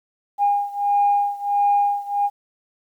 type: beating tone pair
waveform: sine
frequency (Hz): 812 / 813.5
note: G#5 / G#5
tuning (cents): -39 / -36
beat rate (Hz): 1.5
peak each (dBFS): -18 / -20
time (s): 0.38-2.3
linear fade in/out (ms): 50
effects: tanh soft clip ceiling -9 dBFS + 9-bit